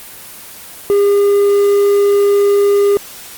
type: tone with quantisation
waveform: triangle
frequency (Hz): 404.3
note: G#4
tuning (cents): -46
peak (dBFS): -6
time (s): 0.9-2.97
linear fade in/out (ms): 0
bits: 6
effects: white hiss -33 dBFS RMS until 3.37 s + Opus 24 kbps